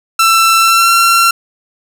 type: tone with pitch glide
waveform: sawtooth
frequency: 1337 to 1363.5 Hz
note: E6 to F6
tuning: +24 to -42 cents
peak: -3 dBFS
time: 0.19-1.31 s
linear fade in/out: 5 ms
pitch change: +34 cents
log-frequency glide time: 0.58-0.93 s
effects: none